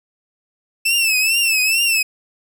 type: tone with vibrato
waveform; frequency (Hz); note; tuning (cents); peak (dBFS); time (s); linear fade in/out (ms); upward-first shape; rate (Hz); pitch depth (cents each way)
sawtooth; 2645; E7; +5; -11; 0.85-2.03; 10; triangle; 2.3; 110
effects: none